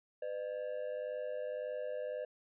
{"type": "ring-modulated tone", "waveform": "triangle", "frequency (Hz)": 554.4, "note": "C#5", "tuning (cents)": 0, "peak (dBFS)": -32, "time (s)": [0.22, 2.25], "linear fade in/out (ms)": 5, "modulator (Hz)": 50.9, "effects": ["resampled to 8000 Hz"]}